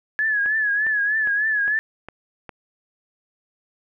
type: tone with vibrato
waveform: sine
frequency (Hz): 1700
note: G#6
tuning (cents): +40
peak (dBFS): -18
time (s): 0.19-1.79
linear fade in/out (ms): 0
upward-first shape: triangle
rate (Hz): 3.3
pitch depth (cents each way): 87
type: click train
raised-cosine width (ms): 0.5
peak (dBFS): -21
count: 6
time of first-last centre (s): 0.46-2.493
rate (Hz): 2.46
effects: none